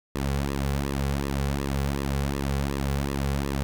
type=tone with flanger; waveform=sawtooth; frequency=69.3 Hz; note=C#2; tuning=in tune; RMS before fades=-27 dBFS; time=0.15-3.63 s; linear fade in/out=0 ms; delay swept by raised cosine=1.3 to 3.3 ms; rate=2.7 Hz; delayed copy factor=-0.85; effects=none